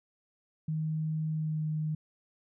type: tone with pitch glide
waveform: sine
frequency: 156.7 to 154.72 Hz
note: D#3 to D#3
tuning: +13 to -9 cents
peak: -29 dBFS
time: 0.68-1.95 s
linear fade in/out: 5 ms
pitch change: -22 cents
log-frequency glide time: 1.3-1.65 s
effects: none